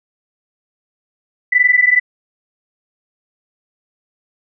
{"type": "tone pair together", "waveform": "sine", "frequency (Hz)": [1975.5, 1997.3], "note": ["B6", "B6"], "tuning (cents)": [0, 19], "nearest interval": "unison", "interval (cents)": 19, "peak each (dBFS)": -12, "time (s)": [1.52, 2], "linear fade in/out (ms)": 10, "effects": []}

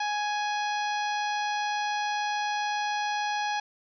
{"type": "harmonic tone", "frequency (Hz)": 833, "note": "G#5", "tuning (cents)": 5, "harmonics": [1, 2, 3, 4, 5, 6, 7], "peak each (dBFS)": [-28, -34, -38, -40, -42, -44, -45], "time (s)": [0, 3.6], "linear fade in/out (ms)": 5, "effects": []}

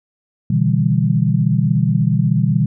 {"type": "chord", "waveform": "sine", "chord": "E minor seventh", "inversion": "second", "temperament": "just", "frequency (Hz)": [123.61, 148.33, 164.81, 197.78], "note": ["B2", "D3", "E3", "G3"], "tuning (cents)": [2, 18, 0, 16], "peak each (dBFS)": [-17, -18, -18, -19], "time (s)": [0.5, 2.66], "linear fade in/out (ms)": 5, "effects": []}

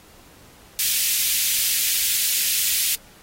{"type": "high-pass noise", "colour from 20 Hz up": "white", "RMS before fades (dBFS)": -21, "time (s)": [0.79, 2.95], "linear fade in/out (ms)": 0, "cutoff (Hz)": 2200, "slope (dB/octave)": 24, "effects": ["pink hiss -50 dBFS RMS until 3.22 s", "AAC 48 kbps"]}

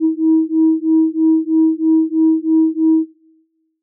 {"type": "beating tone pair", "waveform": "sine", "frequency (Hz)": [318.4, 321.5], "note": ["D#4", "E4"], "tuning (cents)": [40, -43], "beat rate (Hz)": 3.1, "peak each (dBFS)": -13, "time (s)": [0, 3.07], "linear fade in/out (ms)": 50, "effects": ["noise-tail reverb RT60 1.0 s tail -21 dB re dry", "tanh soft clip ceiling -4 dBFS"]}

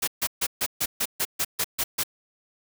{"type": "noise bursts", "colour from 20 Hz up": "white", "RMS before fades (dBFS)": -25, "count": 11, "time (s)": [0.02, 2.036], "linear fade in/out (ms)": 10, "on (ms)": 56, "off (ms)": 140, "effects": []}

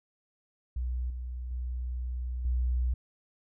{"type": "tone with level steps", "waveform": "sine", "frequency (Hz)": 61.8, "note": "B1", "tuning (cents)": 2, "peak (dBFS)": [-29, -34, -31, -25], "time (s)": [0.76, 2.94], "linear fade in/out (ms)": 5, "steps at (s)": [1.1, 1.51, 2.45], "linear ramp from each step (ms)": 2, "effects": []}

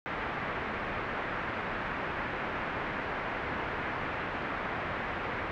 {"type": "low-pass noise", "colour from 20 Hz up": "white", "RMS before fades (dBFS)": -35, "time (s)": [0.06, 5.51], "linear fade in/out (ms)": 0, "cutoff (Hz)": 2000, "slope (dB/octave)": 24, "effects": []}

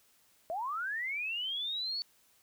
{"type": "linear sweep", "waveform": "sine", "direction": "up", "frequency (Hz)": [625, 4500], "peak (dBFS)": -33, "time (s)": [0.5, 2.02], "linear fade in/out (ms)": 0, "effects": ["white hiss -67 dBFS RMS until 2.42 s"]}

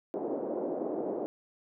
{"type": "band-pass noise", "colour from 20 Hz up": "pink", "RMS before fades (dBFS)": -34, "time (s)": [0.14, 1.26], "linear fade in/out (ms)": 0, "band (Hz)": [300, 600], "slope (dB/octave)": 24, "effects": []}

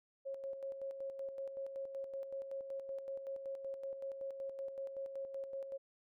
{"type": "tone with tremolo", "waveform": "sine", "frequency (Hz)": 544, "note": "C#5", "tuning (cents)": -33, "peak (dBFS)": -39, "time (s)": [0.25, 5.78], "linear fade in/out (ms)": 20, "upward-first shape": "square", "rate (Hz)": 5.3, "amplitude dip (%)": 50, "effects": []}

